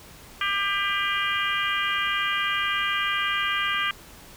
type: harmonic tone with a mistuned harmonic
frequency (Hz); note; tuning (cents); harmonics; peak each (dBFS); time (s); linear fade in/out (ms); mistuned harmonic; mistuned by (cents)
398.2; G4; +27; 3 / 4 / 5 / 6 / 7 / 8; -28 / -29 / -30 / -31 / -31 / -32; 0.41-3.91; 2; 7; +38
effects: pink hiss -47 dBFS RMS until 4.36 s